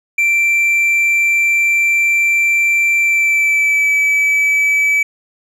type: tone with pitch glide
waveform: triangle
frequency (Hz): 2349 to 2298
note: D7 to D7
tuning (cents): 0 to -38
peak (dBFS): -9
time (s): 0.18-5.03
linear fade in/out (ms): 5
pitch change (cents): -38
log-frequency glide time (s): 2.99-3.91
effects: none